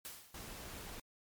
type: noise with exponential decay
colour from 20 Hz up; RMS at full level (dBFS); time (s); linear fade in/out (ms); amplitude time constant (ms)
white; -45; 0.05-0.61; 0; 120
type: noise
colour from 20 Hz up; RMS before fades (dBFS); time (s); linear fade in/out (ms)
pink; -48; 0.34-1; 5
effects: MP3 96 kbps